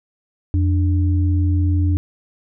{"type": "tone pair together", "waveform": "sine", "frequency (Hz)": [86.89, 293.8], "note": ["F2", "D4"], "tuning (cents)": [-8, 1], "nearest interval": "octave + major sixth", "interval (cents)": 2109, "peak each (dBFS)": [-14, -24], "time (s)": [0.54, 1.97], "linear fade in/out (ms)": 0, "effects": []}